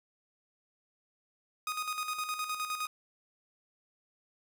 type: tone with tremolo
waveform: sawtooth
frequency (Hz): 1244.5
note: D#6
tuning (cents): 0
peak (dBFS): -28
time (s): 1.67-2.87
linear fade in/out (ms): 2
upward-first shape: square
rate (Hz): 9.7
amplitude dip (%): 55
effects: none